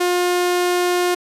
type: tone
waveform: sawtooth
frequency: 356.2 Hz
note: F4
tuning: 34 cents sharp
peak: -12 dBFS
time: 0-1.15 s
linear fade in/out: 10 ms
effects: resampled to 32000 Hz